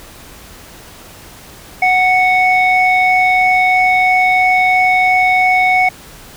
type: tone pair together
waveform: sine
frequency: 740 / 2217 Hz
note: F#5 / C#7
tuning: 0 / 0 cents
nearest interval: octave + perfect fifth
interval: 1900 cents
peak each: -10 dBFS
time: 1.82-5.89 s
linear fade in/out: 5 ms
effects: tanh soft clip ceiling -4 dBFS + pink hiss -37 dBFS RMS until 6.36 s